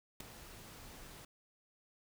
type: noise with ADSR envelope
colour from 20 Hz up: pink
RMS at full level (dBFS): -39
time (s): 0.2-1.25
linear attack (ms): 6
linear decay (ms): 4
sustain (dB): -14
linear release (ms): 5
effects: none